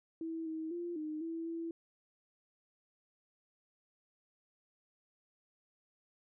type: tone with pitch steps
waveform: sine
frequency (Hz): 326.2 / 318.6 / 346.1 / 307.9 / 329.1 / 331.9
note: E4 / D#4 / F4 / D#4 / E4 / E4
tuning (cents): -18 / +41 / -16 / -18 / -3 / +12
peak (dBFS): -37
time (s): 0.21-1.71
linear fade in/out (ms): 2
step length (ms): 250
effects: none